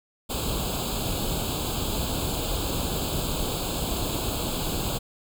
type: noise with comb filter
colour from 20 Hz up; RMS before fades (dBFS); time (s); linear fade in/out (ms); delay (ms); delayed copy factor
pink; -28; 0.29-4.99; 20; 0.26; +1
effects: none